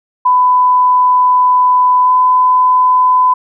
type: tone with pitch glide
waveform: sine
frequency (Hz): 1000 to 1007.5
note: B5 to B5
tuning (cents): +21 to +34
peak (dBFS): -6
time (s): 0.25-3.34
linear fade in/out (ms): 10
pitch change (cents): +13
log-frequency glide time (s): 2.03-2.1
effects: none